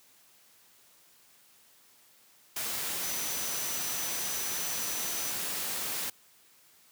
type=tone in noise; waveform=sine; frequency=6000 Hz; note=F#8; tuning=23 cents sharp; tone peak=-38 dBFS; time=3.03-5.31 s; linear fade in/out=5 ms; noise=white; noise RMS=-34 dBFS; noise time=2.56-6.1 s; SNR=-7 dB; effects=white hiss -61 dBFS RMS until 6.91 s + high-pass 100 Hz 12 dB/octave